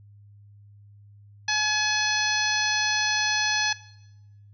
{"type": "harmonic tone", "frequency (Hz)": 849, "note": "G#5", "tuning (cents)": 38, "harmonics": [1, 2, 3, 4, 5, 6, 7], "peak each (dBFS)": [-31, -26, -30, -33, -30, -33, -31], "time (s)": [1.48, 3.73], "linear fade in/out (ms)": 5, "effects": ["noise-tail reverb RT60 0.9 s tail -18 dB re dry", "added 102 Hz sine -48 dBFS peak until 4.53 s"]}